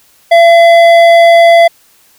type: tone with hard clipping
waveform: sine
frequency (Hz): 677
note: E5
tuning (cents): +46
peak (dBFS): -3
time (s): 0.31-1.68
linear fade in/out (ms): 10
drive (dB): 10
effects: white hiss -47 dBFS RMS until 2.18 s